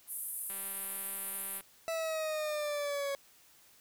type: band-pass noise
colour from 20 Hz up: pink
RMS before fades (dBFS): -40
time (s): 0.07-1.62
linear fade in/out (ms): 50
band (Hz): 9700 to 13000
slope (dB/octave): 48
type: click train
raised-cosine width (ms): 0.3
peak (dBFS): -34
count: 217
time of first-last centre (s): 0.5-1.608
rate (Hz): 195
type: exponential sweep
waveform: 40% pulse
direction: down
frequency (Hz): 659.3 to 554.4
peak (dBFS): -32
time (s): 1.88-3.15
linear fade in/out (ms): 0
effects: white hiss -62 dBFS RMS until 3.8 s